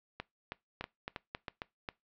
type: two click trains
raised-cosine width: 0.3 ms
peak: -21 / -22 dBFS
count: 5 / 5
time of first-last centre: 0.81-1.888 / 0.2-1.482 s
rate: 3.71 / 3.12 Hz
effects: noise-tail reverb RT60 0.2 s tail -22 dB re dry + low-pass 4000 Hz 12 dB/octave

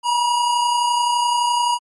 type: tone pair together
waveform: square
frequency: 931 / 962.7 Hz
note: A#5 / B5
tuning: -2 / -45 cents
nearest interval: minor second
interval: 57 cents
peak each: -27 / -17 dBFS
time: 0.03-1.79 s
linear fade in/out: 50 ms
effects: MP3 48 kbps

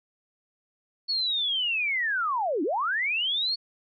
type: linear two-way sweep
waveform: sine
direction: down then up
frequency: 4435 to 270 to 4435 Hz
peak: -24 dBFS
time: 1.08-3.56 s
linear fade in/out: 20 ms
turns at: 2.63 s
effects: none

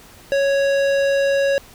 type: tone with tanh clipping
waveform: sine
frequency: 554.4 Hz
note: C#5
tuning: in tune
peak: -17 dBFS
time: 0.32-1.58 s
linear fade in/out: 0 ms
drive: 17 dB
effects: pink hiss -45 dBFS RMS until 1.74 s

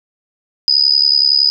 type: tone with amplitude modulation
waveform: sine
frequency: 4978 Hz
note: D#8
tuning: in tune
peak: -5 dBFS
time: 0.68-1.5 s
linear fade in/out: 0 ms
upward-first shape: sine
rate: 70.8 Hz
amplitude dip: 90%
effects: none

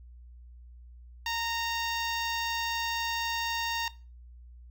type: tone with notch filter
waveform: 10% pulse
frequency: 924 Hz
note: A#5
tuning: 16 cents flat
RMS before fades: -32 dBFS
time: 1.26-3.88 s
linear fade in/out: 2 ms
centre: 11000 Hz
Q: 0.58
effects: noise-tail reverb RT60 0.3 s tail -17 dB re dry + added 60 Hz sine -47 dBFS peak until 4.7 s

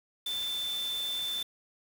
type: tone in noise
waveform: sine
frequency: 3537 Hz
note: A7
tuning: 8 cents sharp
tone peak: -31 dBFS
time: 0.26-1.43 s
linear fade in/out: 5 ms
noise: white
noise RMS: -43 dBFS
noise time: 0.26-1.43 s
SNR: +9 dB
effects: none

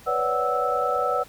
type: tone cluster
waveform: sine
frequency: 495.1 / 554 / 584 / 746 / 1313 Hz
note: B4 / C#5 / D5 / F#5 / E6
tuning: +4 / -1 / -10 / +14 / -7 cents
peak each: -27 / -32 / -29 / -27 / -25 dBFS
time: 0.06-1.24 s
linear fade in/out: 20 ms
effects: pink hiss -49 dBFS RMS until 1.28 s

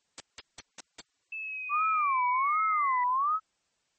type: noise bursts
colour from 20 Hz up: white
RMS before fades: -39 dBFS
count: 5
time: 0.18-1.005 s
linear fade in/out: 0 ms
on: 21 ms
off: 180 ms
type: linear sweep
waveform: sine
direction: down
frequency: 2637 to 1975.5 Hz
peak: -34 dBFS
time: 1.32-3.04 s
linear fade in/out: 5 ms
type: tone with vibrato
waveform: sine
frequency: 1131 Hz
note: C#6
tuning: 34 cents sharp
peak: -24 dBFS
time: 1.69-3.4 s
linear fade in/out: 50 ms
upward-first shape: sine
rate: 1.3 Hz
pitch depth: 240 cents each way
effects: white hiss -75 dBFS RMS until 3.98 s + MP3 32 kbps

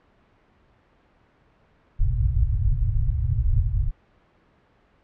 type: low-pass noise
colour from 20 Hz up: pink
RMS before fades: -21 dBFS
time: 1.99-3.91 s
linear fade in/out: 20 ms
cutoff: 130 Hz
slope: 96 dB/octave
effects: pink hiss -60 dBFS RMS until 5.03 s + low-pass 2000 Hz 12 dB/octave

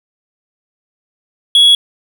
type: tone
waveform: triangle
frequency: 3351 Hz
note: G#7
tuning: 15 cents sharp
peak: -3 dBFS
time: 1.55-1.75 s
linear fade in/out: 2 ms
effects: none

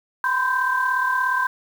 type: tone cluster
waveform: sine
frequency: 1001 / 1038 / 1567 Hz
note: B5 / C6 / G6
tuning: +23 / -14 / -1 cents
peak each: -23 / -24 / -21 dBFS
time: 0.24-1.47 s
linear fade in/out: 2 ms
effects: tanh soft clip ceiling -9 dBFS + 7-bit

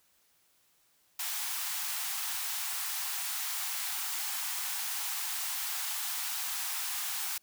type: high-pass noise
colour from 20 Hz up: white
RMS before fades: -35 dBFS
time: 1.19-7.38 s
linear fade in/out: 5 ms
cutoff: 720 Hz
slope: 96 dB/octave
effects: white hiss -69 dBFS RMS until 7.42 s

